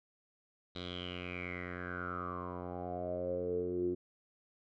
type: tone with low-pass filter sweep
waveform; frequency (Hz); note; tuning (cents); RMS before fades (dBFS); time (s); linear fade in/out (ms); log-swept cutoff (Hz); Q
10% pulse; 89.3; F2; +39; -39; 0.75-3.95; 10; 3800 to 330; 9.3
effects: none